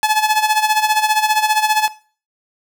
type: tone with tremolo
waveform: sawtooth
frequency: 859 Hz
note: A5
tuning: 42 cents flat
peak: -7 dBFS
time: 0.03-1.88 s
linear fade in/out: 0 ms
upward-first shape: sine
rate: 15 Hz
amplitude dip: 75%
effects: noise-tail reverb RT60 0.4 s tail -17 dB re dry